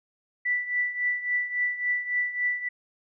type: tone with tremolo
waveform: sine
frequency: 1971 Hz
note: B6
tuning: 4 cents flat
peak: -21 dBFS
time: 0.45-2.69 s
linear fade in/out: 10 ms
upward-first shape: triangle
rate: 3.6 Hz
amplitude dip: 80%
effects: none